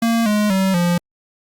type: tone with pitch steps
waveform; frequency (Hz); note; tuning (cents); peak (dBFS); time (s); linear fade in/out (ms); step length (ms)
square; 230 / 209.7 / 191.18 / 174.31; A#3 / G#3 / G3 / F3; -23 / +17 / -43 / -3; -15; 0.02-0.98; 5; 240
effects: Opus 48 kbps